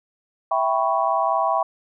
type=chord; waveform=sine; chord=C# half-diminished seventh; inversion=first; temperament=equal; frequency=659.3 / 784 / 987.8 / 1108.7 Hz; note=E5 / G5 / B5 / C#6; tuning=0 / 0 / 0 / 0 cents; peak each=-23 / -23 / -24 / -24 dBFS; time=0.51-1.63 s; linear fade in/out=5 ms; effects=none